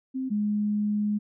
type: tone pair in turn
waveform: sine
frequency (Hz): 261.6 / 208.7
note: C4 / G#3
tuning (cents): 0 / +9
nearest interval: major third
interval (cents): 391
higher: first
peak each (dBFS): -27 / -23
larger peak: second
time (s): 0.14-0.3 / 0.3-1.19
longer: second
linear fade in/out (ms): 20
effects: none